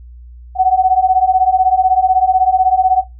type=beating tone pair; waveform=sine; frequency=740 / 756 Hz; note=F#5 / F#5; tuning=0 / +37 cents; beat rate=16 Hz; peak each=-12 dBFS; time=0.55-3.04 s; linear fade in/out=50 ms; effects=noise-tail reverb RT60 0.2 s tail -19 dB re dry + added 60 Hz sine -33 dBFS peak until 3.19 s